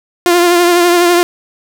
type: tone with vibrato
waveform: sawtooth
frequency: 349.2 Hz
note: F4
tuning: in tune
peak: -3 dBFS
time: 0.26-1.23 s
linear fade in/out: 0 ms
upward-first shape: triangle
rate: 12 Hz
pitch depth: 39 cents each way
effects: none